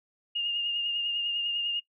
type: tone with vibrato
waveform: sine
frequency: 2829 Hz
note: F7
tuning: 22 cents sharp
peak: -27 dBFS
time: 0.35-1.8 s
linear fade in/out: 10 ms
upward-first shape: triangle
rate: 10 Hz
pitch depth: 28 cents each way
effects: noise-tail reverb RT60 0.1 s tail -17 dB re dry